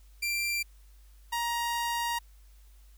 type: tone pair in turn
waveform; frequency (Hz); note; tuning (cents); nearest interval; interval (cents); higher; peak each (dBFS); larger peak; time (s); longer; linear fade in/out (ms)
sawtooth; 2363 / 941.8; D7 / A#5; +10 / +18; octave + major third; 1592; first; -25; neither; 0.22-0.63 / 1.32-2.19; second; 10
effects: added 50 Hz sine -52 dBFS peak until 2.97 s + white hiss -66 dBFS RMS until 2.97 s